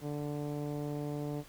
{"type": "tone with low-pass filter", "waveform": "10% pulse", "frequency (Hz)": 146.83, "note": "D3", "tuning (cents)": 0, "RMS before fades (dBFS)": -37, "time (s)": [0.01, 1.44], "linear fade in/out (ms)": 50, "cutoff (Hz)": 490, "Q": 0.6, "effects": ["pink hiss -56 dBFS RMS until 1.48 s"]}